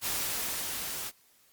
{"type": "noise with level ramp", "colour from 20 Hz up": "white", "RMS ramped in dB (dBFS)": [-31, -37], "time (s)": [0.01, 1.12], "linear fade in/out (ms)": 50, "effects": ["white hiss -64 dBFS RMS until 1.52 s", "Opus 48 kbps"]}